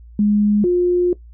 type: tone pair in turn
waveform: sine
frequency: 207.7 / 355.4 Hz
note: G#3 / F4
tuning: 0 / +30 cents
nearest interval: major sixth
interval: 930 cents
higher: second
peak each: -12 dBFS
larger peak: neither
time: 0.19-0.64 / 0.64-1.13 s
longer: second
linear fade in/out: 2 ms
effects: noise-tail reverb RT60 0.1 s tail -17 dB re dry + added 58 Hz sine -38 dBFS peak until 1.33 s